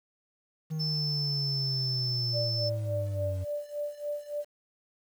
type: linear sweep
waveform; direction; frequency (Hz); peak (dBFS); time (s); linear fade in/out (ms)
triangle; down; 158.3 to 91.7; -28; 0.7-3.45; 20
type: tone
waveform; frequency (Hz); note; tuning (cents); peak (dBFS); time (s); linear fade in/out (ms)
sine; 5290; E8; +5; -30; 0.79-2.7; 20
type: tone with tremolo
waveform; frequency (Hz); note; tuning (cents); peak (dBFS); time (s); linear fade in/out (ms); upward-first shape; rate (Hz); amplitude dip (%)
sine; 587.3; D5; 0; -29; 2.32-4.45; 50; sine; 3.5; 85
effects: 9-bit